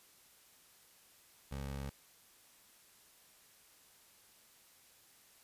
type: tone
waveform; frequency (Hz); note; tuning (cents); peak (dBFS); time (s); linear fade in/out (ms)
20% pulse; 68.7; C#2; -15; -35; 1.51-1.9; 10
effects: white hiss -64 dBFS RMS until 5.43 s + resampled to 32000 Hz